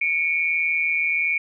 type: tone pair together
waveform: sine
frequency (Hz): 2233 / 2394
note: C#7 / D7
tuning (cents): +12 / +33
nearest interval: minor second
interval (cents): 121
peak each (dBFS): -22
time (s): 0.01-1.38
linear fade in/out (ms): 5
effects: none